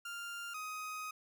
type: tone pair in turn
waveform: 30% pulse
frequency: 1396.9 / 1255 Hz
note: F6 / D#6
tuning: 0 / +15 cents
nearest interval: major second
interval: 185 cents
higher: first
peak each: -39 / -38 dBFS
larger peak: second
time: 0.05-0.54 / 0.54-1.11 s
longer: second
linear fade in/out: 5 ms
effects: none